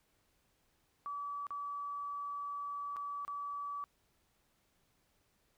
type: tone with dropouts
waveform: sine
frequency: 1148 Hz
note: D6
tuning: 40 cents flat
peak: -38 dBFS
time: 1.06-3.84 s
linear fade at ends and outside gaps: 0 ms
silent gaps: 1.468-1.506 / 2.962-2.967 / 3.25-3.279 s
effects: pink hiss -75 dBFS RMS until 5.57 s